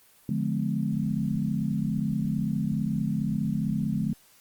sine chord, D diminished seventh, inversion none, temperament just, 146.83 / 176.2 / 211.4 / 253.7 Hz, D3 / F3 / Ab3 / Cb4, 0 / +16 / +31 / +47 cents, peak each -30 / -31 / -28 / -34 dBFS, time 0.29-4.13 s, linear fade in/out 2 ms, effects white hiss -58 dBFS RMS until 4.4 s + Opus 24 kbps

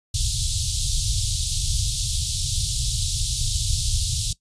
pink band-stop noise, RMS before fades -23 dBFS, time 0.14-4.33 s, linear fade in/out 5 ms, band 130 to 3400 Hz, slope 48 dB/octave, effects noise-tail reverb RT60 0.1 s tail -18 dB re dry + resampled to 22050 Hz

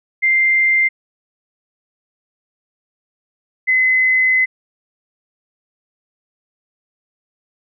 sine tone pair in turn, 2093 / 2036 Hz, C7 / C7, 0 / -48 cents, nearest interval unison, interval 48 cents, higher first, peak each -11 dBFS, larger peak neither, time 0.22-0.89 / 3.67-4.46 s, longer second, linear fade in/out 20 ms, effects none

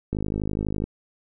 click train, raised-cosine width 3 ms, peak -14 dBFS, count 38, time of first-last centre 0.13-0.84 s, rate 52.1 Hz, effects none

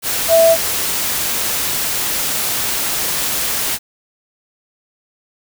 sine tone in noise, 659.3 Hz, E5, in tune, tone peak -7 dBFS, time 0.28-0.57 s, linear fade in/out 50 ms, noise white, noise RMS -19 dBFS, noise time 0.02-3.79 s, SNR +9 dB, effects none

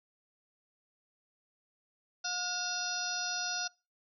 harmonic tone with a mistuned harmonic, 719 Hz, F#5, 50 cents flat, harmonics 1 / 2 / 4 / 5 / 6 / 7 / 8, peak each -42 / -38 / -47 / -45 / -42 / -39 / -37 dBFS, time 2.24-3.68 s, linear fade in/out 10 ms, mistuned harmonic 4, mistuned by -100 cents, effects noise-tail reverb RT60 0.3 s tail -25 dB re dry

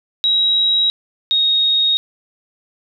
sine tone pair in turn, 3841 / 3742 Hz, B7 / A#7, -49 / +6 cents, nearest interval unison, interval 45 cents, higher first, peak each -12 dBFS, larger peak neither, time 0.24-0.9 / 1.31-1.97 s, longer neither, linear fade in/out 0 ms, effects none

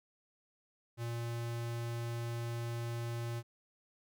square tone, 117.5 Hz, A#2, 14 cents sharp, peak -37 dBFS, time 0.97-3.43 s, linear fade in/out 50 ms, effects none

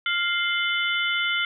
harmonic tone with a mistuned harmonic, 698.5 Hz, F5, in tune, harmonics 2 / 3 / 4 / 5, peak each -26 / -26 / -28 / -31 dBFS, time 0.06-1.45 s, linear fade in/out 2 ms, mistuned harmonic 4, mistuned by +130 cents, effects none

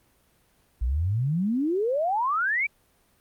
sine exponential sweep, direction up, 55 to 2375 Hz, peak -22 dBFS, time 0.81-2.67 s, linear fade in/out 10 ms, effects pink hiss -64 dBFS RMS until 3.2 s + Opus 32 kbps

